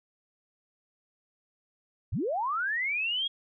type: linear sweep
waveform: sine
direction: up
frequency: 58.3 to 3322 Hz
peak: -27 dBFS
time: 2.12-3.28 s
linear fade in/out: 10 ms
effects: none